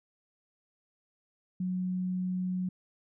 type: tone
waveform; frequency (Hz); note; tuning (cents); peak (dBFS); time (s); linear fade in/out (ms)
sine; 183.3; F#3; -16; -29; 1.6-2.69; 5
effects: none